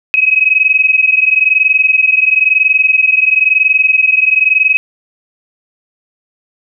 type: tone pair together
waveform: sine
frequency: 2533 / 2554 Hz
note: D#7 / D#7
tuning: +30 / +45 cents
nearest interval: unison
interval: 15 cents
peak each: -10 dBFS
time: 0.14-4.77 s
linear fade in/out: 0 ms
effects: none